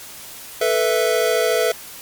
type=chord; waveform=square; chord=A suspended second; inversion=none; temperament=equal; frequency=440 / 493.9 / 659.3 Hz; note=A4 / B4 / E5; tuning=0 / 0 / 0 cents; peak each=-21 dBFS; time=0.61-1.72 s; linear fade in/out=5 ms; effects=white hiss -37 dBFS RMS until 2.01 s + MP3 96 kbps